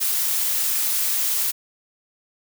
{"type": "noise", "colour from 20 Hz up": "blue", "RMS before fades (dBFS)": -22, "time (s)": [0, 1.52], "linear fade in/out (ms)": 20, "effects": []}